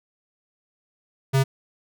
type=tone; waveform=square; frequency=134.7 Hz; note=C#3; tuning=49 cents flat; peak=-17 dBFS; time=1.33-1.44 s; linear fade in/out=20 ms; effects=none